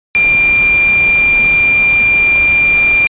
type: tone in noise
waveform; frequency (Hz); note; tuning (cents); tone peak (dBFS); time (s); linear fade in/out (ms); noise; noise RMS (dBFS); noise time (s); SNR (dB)
sine; 2385; D7; +26; -7; 0.15-3.07; 0; pink; -24; 0.15-3.07; +14
effects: resampled to 8000 Hz